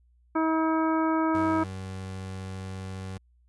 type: harmonic tone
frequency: 320 Hz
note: D#4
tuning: 49 cents sharp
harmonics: 1 / 2 / 3 / 4 / 5 / 7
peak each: -24 / -32 / -30 / -31 / -38 / -44 dBFS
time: 0.35-1.64 s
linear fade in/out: 10 ms
type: tone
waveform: 30% pulse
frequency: 94.7 Hz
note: F#2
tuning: 41 cents sharp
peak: -32 dBFS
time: 1.34-3.18 s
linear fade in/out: 10 ms
effects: added 60 Hz sine -59 dBFS peak until 3.48 s + resampled to 24000 Hz